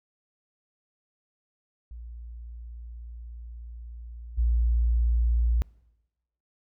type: tone with level steps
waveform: sine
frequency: 58.27 Hz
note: A#1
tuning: in tune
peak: -38 / -20 dBFS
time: 1.91-5.62 s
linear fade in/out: 0 ms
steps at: 4.37 s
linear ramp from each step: 20 ms
effects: noise-tail reverb RT60 1.0 s tail -25 dB re dry